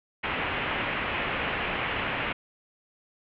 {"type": "low-pass noise", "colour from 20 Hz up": "white", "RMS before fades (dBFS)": -30, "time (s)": [0.23, 2.33], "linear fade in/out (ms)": 10, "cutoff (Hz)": 2900, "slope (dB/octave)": 48, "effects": []}